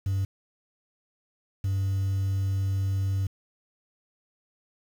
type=tone pair in turn; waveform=sine; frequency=97 / 97 Hz; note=G2 / G2; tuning=-18 / -18 cents; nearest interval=unison; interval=0 cents; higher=neither; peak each=-21 dBFS; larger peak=neither; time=0.06-0.25 / 1.64-3.27 s; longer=second; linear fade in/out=5 ms; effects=tanh soft clip ceiling -23 dBFS + 8-bit